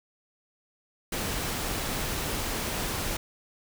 pink noise, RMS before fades -31 dBFS, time 1.12-3.17 s, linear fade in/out 5 ms, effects none

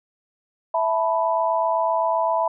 sine chord, E suspended fourth, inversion none, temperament equal, 659.3 / 880 / 987.8 Hz, E5 / A5 / B5, 0 / 0 / 0 cents, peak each -22 / -25 / -22 dBFS, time 0.74-2.48 s, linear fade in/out 5 ms, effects none

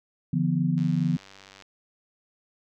sine chord, B diminished, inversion first, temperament equal with one note detuned, 146.83 / 171.42 / 246.9 Hz, D3 / F3 / B3, 0 / -32 / 0 cents, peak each -26 / -24 / -28 dBFS, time 0.33-1.17 s, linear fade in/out 5 ms
click train, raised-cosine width 0.2 ms, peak -30 dBFS, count 83, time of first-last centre 0.78-1.623 s, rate 97.3 Hz
effects none

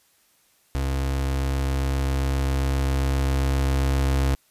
35% pulse tone with level ramp, 67.5 Hz, C#2, 45 cents flat, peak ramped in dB -21 to -17 dBFS, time 0.75-4.35 s, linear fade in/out 0 ms, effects white hiss -62 dBFS RMS until 4.5 s + resampled to 32000 Hz

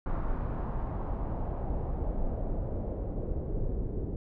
brown noise with low-pass filter sweep, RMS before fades -32 dBFS, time 0.06-4.16 s, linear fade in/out 2 ms, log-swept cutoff 1200 to 410 Hz, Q 1.9, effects none

